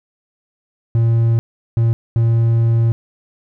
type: tone bursts at uneven times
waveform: triangle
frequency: 115.2 Hz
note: A#2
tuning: 20 cents flat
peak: -9 dBFS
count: 3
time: 0.95-1.39 / 1.77-1.93 / 2.16-2.92 s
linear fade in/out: 0 ms
effects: none